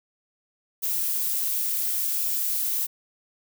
violet noise, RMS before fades -26 dBFS, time 0.82-2.87 s, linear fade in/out 20 ms, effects none

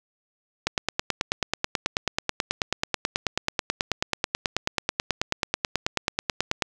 click train, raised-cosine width 0.2 ms, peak -5 dBFS, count 56, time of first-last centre 0.67-6.622 s, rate 9.24 Hz, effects none

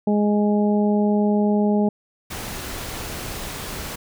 harmonic tone, 207.9 Hz, G#3, 2 cents sharp, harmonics 1 / 2 / 3 / 4, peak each -17 / -23 / -27 / -29 dBFS, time 0.07-1.89 s, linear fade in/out 5 ms
pink noise, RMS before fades -31 dBFS, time 2.3-3.96 s, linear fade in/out 10 ms
effects none

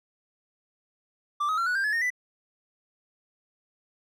triangle tone with pitch steps, 1174.7 / 1266.3 / 1365.1 / 1471.5 / 1586.3 / 1710 / 1843.3 / 1987 Hz, D6 / D#6 / F6 / F#6 / G6 / A6 / A#6 / B6, 0 / +30 / -40 / -10 / +20 / -50 / -20 / +10 cents, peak -22 dBFS, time 1.4-2.104 s, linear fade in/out 10 ms, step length 88 ms, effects none

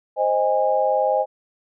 sine chord, Ab major, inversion first, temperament equal with one note detuned, 523.3 / 622.3 / 817.8 Hz, C5 / Eb5 / Ab5, 0 / 0 / -27 cents, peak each -21 dBFS, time 0.16-1.26 s, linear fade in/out 50 ms, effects none

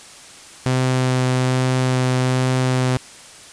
sawtooth tone with vibrato, 128.3 Hz, C3, 34 cents flat, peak -12 dBFS, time 0.66-2.97 s, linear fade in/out 0 ms, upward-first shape sine, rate 1.2 Hz, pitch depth 8 cents each way, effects white hiss -41 dBFS RMS until 3.52 s + resampled to 22050 Hz

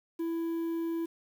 triangle tone with quantisation, 331.8 Hz, E4, 11 cents sharp, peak -28 dBFS, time 0.19-1.06 s, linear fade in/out 10 ms, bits 9, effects none

